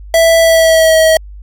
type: tone with pitch glide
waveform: square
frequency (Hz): 659.3 to 639.8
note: E5 to D#5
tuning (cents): 0 to +48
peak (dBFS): -6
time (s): 0.14-1.17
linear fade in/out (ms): 2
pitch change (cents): -52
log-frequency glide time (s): 0.4-0.96
effects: added 50 Hz sine -28 dBFS peak until 1.42 s + AAC 64 kbps